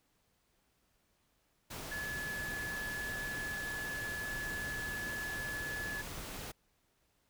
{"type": "tone in noise", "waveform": "sine", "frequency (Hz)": 1711, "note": "A6", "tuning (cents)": -49, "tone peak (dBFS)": -38, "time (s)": [1.91, 6.02], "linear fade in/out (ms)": 10, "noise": "pink", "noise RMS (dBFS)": -44, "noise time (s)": [1.7, 6.52], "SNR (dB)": 3, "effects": ["pink hiss -75 dBFS RMS until 7.29 s"]}